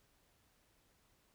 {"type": "silence", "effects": ["pink hiss -73 dBFS RMS until 1.34 s"]}